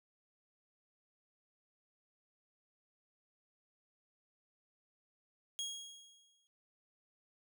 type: tone with exponential decay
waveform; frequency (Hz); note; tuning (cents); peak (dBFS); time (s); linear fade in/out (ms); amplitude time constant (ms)
25% pulse; 3287; G#7; -19; -33; 5.59-6.47; 0; 190
effects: none